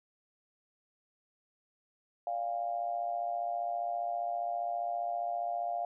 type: tone with amplitude modulation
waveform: sine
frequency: 698.5 Hz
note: F5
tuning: in tune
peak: -28 dBFS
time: 2.27-5.85 s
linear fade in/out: 2 ms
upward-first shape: sine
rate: 115 Hz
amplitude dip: 75%
effects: none